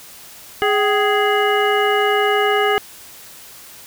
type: harmonic tone with a mistuned harmonic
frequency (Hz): 415.3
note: G#4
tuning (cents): 0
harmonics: 1 / 2 / 3 / 4 / 5 / 7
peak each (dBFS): -17 / -20 / -22 / -23 / -24 / -25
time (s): 0.62-2.78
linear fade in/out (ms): 0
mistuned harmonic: 2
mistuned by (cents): -120
effects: white hiss -40 dBFS RMS until 3.86 s